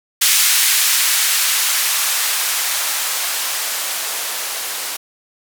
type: noise with band-pass filter sweep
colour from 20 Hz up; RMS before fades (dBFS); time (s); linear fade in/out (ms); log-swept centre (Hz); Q
violet; -18; 0.21-4.97; 10; 1900 to 460; 0.77
effects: none